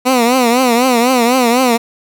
15% pulse tone with vibrato, 246 Hz, B3, 7 cents flat, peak -3 dBFS, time 0.05-1.78 s, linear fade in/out 20 ms, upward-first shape triangle, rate 4 Hz, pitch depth 140 cents each way, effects none

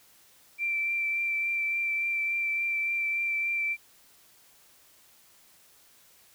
sine tone with vibrato, 2347 Hz, D7, 2 cents flat, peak -26 dBFS, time 0.58-3.77 s, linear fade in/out 50 ms, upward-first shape triangle, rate 3.5 Hz, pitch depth 16 cents each way, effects white hiss -59 dBFS RMS until 6.34 s

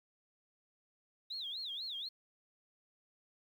sine tone with vibrato, 3711 Hz, A#7, 9 cents flat, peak -39 dBFS, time 1.3-2.09 s, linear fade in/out 10 ms, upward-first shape sine, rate 4.1 Hz, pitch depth 260 cents each way, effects 11-bit

